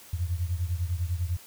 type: beating tone pair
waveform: sine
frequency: 84.4 / 94.4 Hz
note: E2 / F#2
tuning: +41 / +35 cents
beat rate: 10 Hz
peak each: -28 / -31 dBFS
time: 0.13-1.37 s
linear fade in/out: 5 ms
effects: white hiss -50 dBFS RMS until 1.46 s